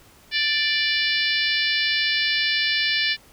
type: harmonic tone with a mistuned harmonic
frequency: 587.3 Hz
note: D5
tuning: in tune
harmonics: 3 / 4 / 5 / 6 / 7 / 8 / 9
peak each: -25 / -26 / -27 / -28 / -28 / -29 / -30 dBFS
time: 0.31-3.17 s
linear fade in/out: 50 ms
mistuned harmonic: 8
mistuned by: -16 cents
effects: pink hiss -52 dBFS RMS until 3.32 s